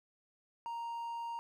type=tone; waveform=triangle; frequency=932.3 Hz; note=A#5; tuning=in tune; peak=-36 dBFS; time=0.66-1.39 s; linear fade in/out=0 ms; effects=none